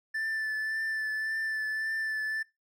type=tone with vibrato; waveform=triangle; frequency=1760 Hz; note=A6; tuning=in tune; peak=-28 dBFS; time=0.14-2.43 s; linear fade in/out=10 ms; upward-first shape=triangle; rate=1.8 Hz; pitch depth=22 cents each way; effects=noise-tail reverb RT60 0.2 s tail -20 dB re dry